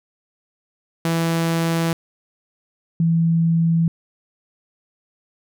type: tone pair in turn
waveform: sawtooth / sine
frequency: 165.6 / 165.6 Hz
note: E3 / E3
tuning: +8 / +8 cents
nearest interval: unison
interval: 0 cents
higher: neither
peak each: -14 dBFS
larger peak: neither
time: 1.05-1.93 / 3-3.88 s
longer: neither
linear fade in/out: 2 ms
effects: none